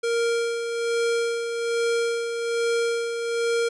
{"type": "tone with tremolo", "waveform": "square", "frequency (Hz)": 466.2, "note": "A#4", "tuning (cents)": 0, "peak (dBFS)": -21, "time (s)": [0.03, 3.69], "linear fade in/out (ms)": 10, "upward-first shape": "sine", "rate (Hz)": 1.2, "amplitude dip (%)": 50, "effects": ["resampled to 22050 Hz"]}